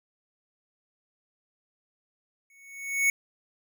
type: tone with exponential growth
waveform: square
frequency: 2217 Hz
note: C#7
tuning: in tune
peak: -19 dBFS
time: 2.5-3.1 s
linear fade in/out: 2 ms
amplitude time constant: 130 ms
effects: none